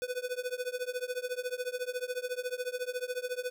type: tone with tremolo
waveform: square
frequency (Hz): 498.5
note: B4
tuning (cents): +16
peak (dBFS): -30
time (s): 0.02-3.5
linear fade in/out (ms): 0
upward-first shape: triangle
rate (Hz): 14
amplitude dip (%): 100
effects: none